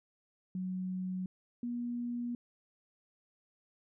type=tone pair in turn; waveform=sine; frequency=185 / 240.4 Hz; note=F#3 / B3; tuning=0 / -46 cents; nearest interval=perfect fourth; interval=454 cents; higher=second; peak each=-34 / -34 dBFS; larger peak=neither; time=0.55-1.26 / 1.63-2.35 s; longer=second; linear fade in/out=2 ms; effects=none